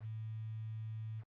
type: tone with quantisation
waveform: sine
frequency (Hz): 110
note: A2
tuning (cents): 0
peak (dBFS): -40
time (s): 0-1.24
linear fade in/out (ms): 50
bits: 10
effects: low-pass 2000 Hz 12 dB/octave + Opus 48 kbps